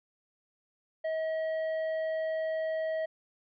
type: tone with hard clipping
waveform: sine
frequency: 638 Hz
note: D#5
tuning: 43 cents sharp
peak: -31 dBFS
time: 1.04-3.06 s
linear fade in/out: 10 ms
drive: 6 dB
effects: resampled to 11025 Hz